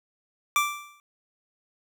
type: tone with exponential decay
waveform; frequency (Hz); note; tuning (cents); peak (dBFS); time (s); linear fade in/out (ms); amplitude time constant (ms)
25% pulse; 1173; D6; -2; -14; 0.56-1; 1; 95
effects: none